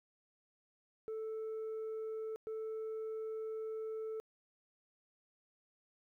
sine tone bursts at uneven times, 440 Hz, A4, in tune, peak -36 dBFS, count 2, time 1.08-2.36 / 2.47-4.2 s, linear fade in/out 0 ms, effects tanh soft clip ceiling -38 dBFS + 13-bit

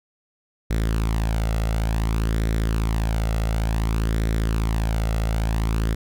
sawtooth tone with flanger, 55 Hz, A1, in tune, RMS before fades -22 dBFS, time 0.7-5.95 s, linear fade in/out 10 ms, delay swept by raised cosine 0.52 to 1.5 ms, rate 0.56 Hz, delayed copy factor +0.5, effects none

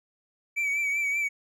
triangle tone with vibrato, 2295 Hz, D7, 40 cents flat, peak -23 dBFS, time 0.56-1.29 s, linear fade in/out 20 ms, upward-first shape triangle, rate 5.2 Hz, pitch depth 53 cents each way, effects none

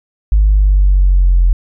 sine exponential sweep, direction down, 52.2 to 43.13 Hz, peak -5 dBFS, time 0.32-1.53 s, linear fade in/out 0 ms, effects tanh soft clip ceiling -2 dBFS

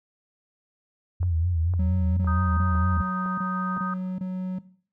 sine tone with vibrato, 85 Hz, F2, 46 cents flat, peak -21 dBFS, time 1.2-3.02 s, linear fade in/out 10 ms, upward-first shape sine, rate 4.3 Hz, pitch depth 97 cents each way
click train, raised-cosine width 1 ms, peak -28 dBFS, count 6, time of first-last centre 1.23-3.768 s, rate 1.97 Hz
triangle tone bursts, 185 Hz, F#3, in tune, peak -24 dBFS, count 7, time 1.79-4.588 s, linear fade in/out 5 ms, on 380 ms, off 23 ms
harmonic tone, 311.1 Hz, D#4, in tune, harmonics 3 / 4 / 5, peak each -39 / -29 / -38 dBFS, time 2.27-3.94 s, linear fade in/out 5 ms
effects noise-tail reverb RT60 0.5 s tail -17 dB re dry

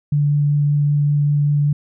sine tone with vibrato, 145.8 Hz, D3, 12 cents flat, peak -13 dBFS, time 0.12-1.73 s, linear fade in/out 5 ms, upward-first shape triangle, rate 5.2 Hz, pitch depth 9 cents each way, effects none

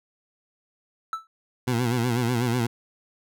triangle tone with exponential decay, 1318.5 Hz, E6, in tune, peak -21 dBFS, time 1.13-1.27 s, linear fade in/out 1 ms, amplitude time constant 30 ms
20% pulse tone with vibrato, 120.7 Hz, B2, 39 cents flat, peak -17 dBFS, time 1.67-2.67 s, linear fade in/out 10 ms, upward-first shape sine, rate 8.1 Hz, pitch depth 90 cents each way
effects none

